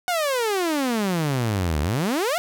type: exponential two-way sweep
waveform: sawtooth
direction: down then up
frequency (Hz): 740 to 71 to 740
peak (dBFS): -17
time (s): 0.08-2.38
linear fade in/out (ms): 0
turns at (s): 1.81
effects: none